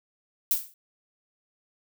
violet noise with exponential decay, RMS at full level -20 dBFS, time 0.51-0.74 s, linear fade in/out 1 ms, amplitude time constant 48 ms, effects none

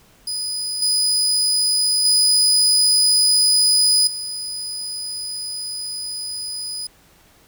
30% pulse tone with level steps, 4974 Hz, D#8, 1 cent flat, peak -20 / -13 / -10 / -23 dBFS, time 0.27-6.87 s, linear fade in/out 5 ms, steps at 0.82 / 2.05 / 4.07 s, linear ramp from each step 2 ms, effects pink hiss -53 dBFS RMS until 7.47 s

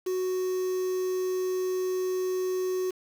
triangle tone with quantisation, 370 Hz, F#4, in tune, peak -24 dBFS, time 0.06-2.91 s, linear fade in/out 10 ms, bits 7, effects none

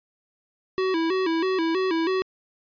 square tone with vibrato, 351.2 Hz, F4, 10 cents sharp, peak -22 dBFS, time 0.78-2.22 s, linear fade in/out 0 ms, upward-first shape square, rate 3.1 Hz, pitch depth 120 cents each way, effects resampled to 11025 Hz

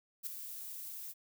violet noise with ADSR envelope, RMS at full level -36 dBFS, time 0.23-1.14 s, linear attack 37 ms, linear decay 3 ms, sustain -9 dB, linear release 35 ms, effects none

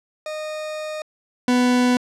40% pulse tone pair in turn, 616 / 247.9 Hz, D#5 / B3, -17 / +7 cents, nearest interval octave + major third, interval 1576 cents, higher first, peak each -26 / -14 dBFS, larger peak second, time 0.26-1.02 / 1.48-1.97 s, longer first, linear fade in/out 2 ms, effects low-pass 8000 Hz 12 dB/octave

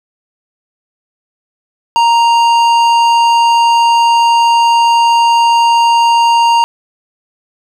triangle tone with tanh clipping, 932.3 Hz, A#5, in tune, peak -8 dBFS, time 1.96-6.64 s, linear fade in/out 0 ms, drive 17 dB, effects none

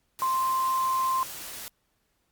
sine tone in noise, 1046.5 Hz, C6, in tune, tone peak -23 dBFS, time 0.22-1.23 s, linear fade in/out 0 ms, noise white, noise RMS -39 dBFS, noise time 0.19-1.68 s, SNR +13 dB, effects pink hiss -73 dBFS RMS until 2.31 s + Opus 48 kbps

